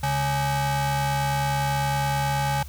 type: ring-modulated tone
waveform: 45% pulse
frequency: 349.2 Hz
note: F4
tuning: in tune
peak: -19 dBFS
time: 0.03-2.63 s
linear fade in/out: 5 ms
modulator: 489 Hz
effects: added 71 Hz sine -36 dBFS peak until 2.68 s + white hiss -49 dBFS RMS until 2.68 s